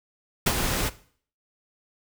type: noise with ADSR envelope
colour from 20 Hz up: pink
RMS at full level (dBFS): -19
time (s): 0.46-0.9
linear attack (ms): 9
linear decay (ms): 45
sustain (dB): -7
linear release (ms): 23
effects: noise-tail reverb RT60 0.5 s tail -17 dB re dry